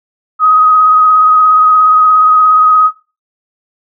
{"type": "tone with vibrato", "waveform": "sine", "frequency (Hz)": 1259, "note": "D#6", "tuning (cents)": 20, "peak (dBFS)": -4, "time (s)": [0.39, 2.91], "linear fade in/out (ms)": 50, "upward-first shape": "triangle", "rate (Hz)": 17, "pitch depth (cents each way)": 21, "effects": ["noise-tail reverb RT60 0.3 s tail -17 dB re dry"]}